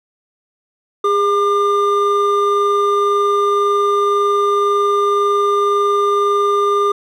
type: tone pair together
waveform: triangle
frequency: 407.3 / 1200 Hz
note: G#4 / D6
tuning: -34 / +37 cents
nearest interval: octave + perfect fifth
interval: 1871 cents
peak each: -13 dBFS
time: 1.04-6.92 s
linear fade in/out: 5 ms
effects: none